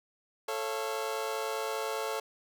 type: chord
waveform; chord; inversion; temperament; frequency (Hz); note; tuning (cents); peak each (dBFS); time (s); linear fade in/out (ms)
25% pulse; A augmented; none; just; 440 / 550 / 687.5; A4 / C#5 / E#5; 0 / -14 / -27; -31 / -33 / -36; 0.48-2.2; 5
effects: none